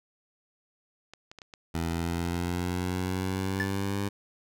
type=clicks; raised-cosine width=0.2 ms; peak=-27 dBFS; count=8; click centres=1.136 / 1.315 / 1.387 / 1.418 / 1.538 / 1.916 / 2.258 / 2.359 s
type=exponential sweep; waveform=15% pulse; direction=up; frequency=82.41 to 100.7 Hz; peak=-22 dBFS; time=1.74-4.09 s; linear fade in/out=10 ms
type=tone with exponential decay; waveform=triangle; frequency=1744 Hz; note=A6; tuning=16 cents flat; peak=-22 dBFS; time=3.6-3.73 s; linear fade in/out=2 ms; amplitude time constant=28 ms
effects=none